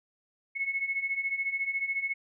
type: beating tone pair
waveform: sine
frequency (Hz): 2183 / 2197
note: C#7 / C#7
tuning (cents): -27 / -16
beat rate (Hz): 14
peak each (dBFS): -34 / -30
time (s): 0.55-2.14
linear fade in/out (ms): 20
effects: none